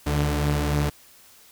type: tone pair together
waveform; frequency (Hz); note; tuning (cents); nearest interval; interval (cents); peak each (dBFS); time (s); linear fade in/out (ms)
sawtooth; 72.02 / 147.5; D2 / D3; -33 / +8; octave; 1241; -20; 0.06-0.9; 10
effects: white hiss -52 dBFS RMS until 1.51 s